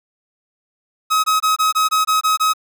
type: tone bursts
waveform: 45% pulse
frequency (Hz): 1272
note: D#6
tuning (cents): +38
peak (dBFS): -13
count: 9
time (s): 1.1-2.536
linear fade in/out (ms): 20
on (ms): 140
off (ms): 22
effects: none